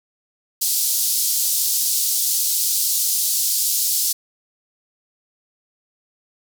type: band-pass noise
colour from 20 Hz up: white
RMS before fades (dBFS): -20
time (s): 0.61-4.13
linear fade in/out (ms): 10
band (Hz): 4300 to 16000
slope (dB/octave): 24
effects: none